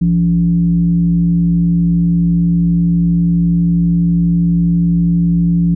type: tone with frequency modulation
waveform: sine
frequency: 171.2 Hz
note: F3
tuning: 34 cents flat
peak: -9 dBFS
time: 0.01-5.75 s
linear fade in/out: 10 ms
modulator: 115 Hz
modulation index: 0.4
effects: none